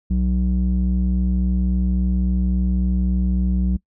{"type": "tone with low-pass filter", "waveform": "square", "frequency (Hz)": 61.8, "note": "B1", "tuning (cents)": 2, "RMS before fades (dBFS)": -19, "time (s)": [0.1, 3.77], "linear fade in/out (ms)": 10, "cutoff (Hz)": 190, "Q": 2.5, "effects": ["noise-tail reverb RT60 0.1 s tail -23 dB re dry"]}